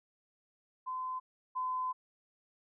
sine tone pair in turn, 1025 / 1019.7 Hz, C6 / C6, -36 / -45 cents, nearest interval unison, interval 9 cents, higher first, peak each -35 / -32 dBFS, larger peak second, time 0.86-1.2 / 1.55-1.93 s, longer second, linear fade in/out 20 ms, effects none

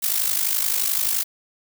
blue noise with amplitude modulation, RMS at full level -19 dBFS, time 0.02-1.24 s, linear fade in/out 20 ms, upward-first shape sine, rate 51.6 Hz, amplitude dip 70%, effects none

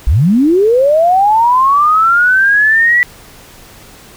sine linear sweep, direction up, 48.44 to 1966 Hz, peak -6 dBFS, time 0.07-3.03 s, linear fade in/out 0 ms, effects pink hiss -38 dBFS RMS until 4.16 s

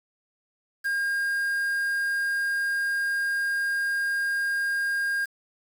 triangle tone with quantisation, 1614 Hz, G#6, 50 cents flat, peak -22 dBFS, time 0.84-5.26 s, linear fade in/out 20 ms, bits 7, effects none

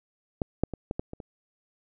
clicks, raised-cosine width 2 ms, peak -13 / -9 / -21 / -16 / -16 / -24 / -26 dBFS, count 7, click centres 0.418 / 0.636 / 0.737 / 0.911 / 0.995 / 1.134 / 1.202 s, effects none

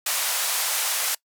white band-pass noise, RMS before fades -25 dBFS, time 0.06-1.15 s, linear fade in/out 5 ms, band 590 to 14000 Hz, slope 24 dB/octave, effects noise-tail reverb RT60 0.1 s tail -23 dB re dry

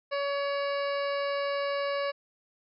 harmonic tone, 564 Hz, C#5, 30 cents sharp, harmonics 1 / 2 / 3 / 4 / 5 / 7 / 8 / 9, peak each -29 / -35 / -39 / -41 / -43 / -46 / -47 / -48 dBFS, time 0.11-2.12 s, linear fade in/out 20 ms, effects none

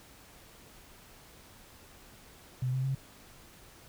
sine tone with pitch steps, 127.1 / 130.75 / 134.5 Hz, C3 / C3 / C3, -50 / -1 / +48 cents, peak -28 dBFS, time 2.62-2.95 s, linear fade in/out 5 ms, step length 110 ms, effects pink hiss -55 dBFS RMS until 3.88 s

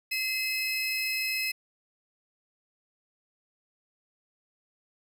30% pulse tone pair together, 2057 / 2578 Hz, C7 / E7, -30 / -39 cents, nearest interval major third, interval 391 cents, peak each -32 / -26 dBFS, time 0.11-1.52 s, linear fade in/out 10 ms, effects 10-bit

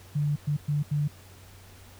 sine tone bursts at uneven times, 146.83 Hz, D3, in tune, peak -23 dBFS, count 4, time 0.15-0.36 / 0.47-0.57 / 0.68-0.83 / 0.91-1.08 s, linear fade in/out 10 ms, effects added 93 Hz sine -50 dBFS peak until 1.99 s + pink hiss -53 dBFS RMS until 1.99 s

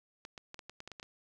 clicks, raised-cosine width 0.2 ms, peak -28 dBFS, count 10, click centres 0.251 / 0.378 / 0.544 / 0.592 / 0.696 / 0.804 / 0.876 / 0.917 / 0.998 / 1.029 s, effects none

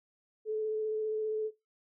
sine tone with vibrato, 433.1 Hz, A4, 27 cents flat, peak -30 dBFS, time 0.45-1.51 s, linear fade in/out 50 ms, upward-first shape square, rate 15 Hz, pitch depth 12 cents each way, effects noise-tail reverb RT60 0.2 s tail -17 dB re dry

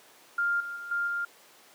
sine tone with level steps, 1400 Hz, F6, 4 cents sharp, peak -24 / -34 / -37 / -26 / -28 dBFS, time 0.38-1.25 s, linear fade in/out 5 ms, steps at 0.6 / 0.76 / 0.91 / 1.07 s, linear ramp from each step 5 ms, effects pink hiss -55 dBFS RMS until 1.74 s + high-pass 400 Hz 12 dB/octave

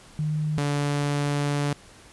sine / sawtooth tone pair in turn, 153 / 144.4 Hz, D#3 / D3, -29 / -29 cents, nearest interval minor second, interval 100 cents, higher first, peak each -23 / -19 dBFS, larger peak second, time 0.19-0.58 / 0.58-1.73 s, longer second, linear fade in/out 0 ms, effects pink hiss -50 dBFS RMS until 2.12 s + resampled to 24000 Hz

